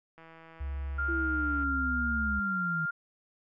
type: click train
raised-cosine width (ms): 0.5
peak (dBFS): -37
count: 238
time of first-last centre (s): 0.18-1.634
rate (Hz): 163
type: tone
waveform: sine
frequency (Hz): 68.8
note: C#2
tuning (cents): -12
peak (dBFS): -32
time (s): 0.6-2.4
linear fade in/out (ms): 10
type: tone with vibrato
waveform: sine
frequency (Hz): 1396.9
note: F6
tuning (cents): 0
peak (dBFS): -29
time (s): 0.98-2.91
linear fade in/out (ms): 10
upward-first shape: sine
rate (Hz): 1.1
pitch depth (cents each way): 10
type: linear sweep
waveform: sine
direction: down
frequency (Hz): 337.8 to 155.56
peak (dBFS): -33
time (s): 1.08-2.86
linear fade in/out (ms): 10
effects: none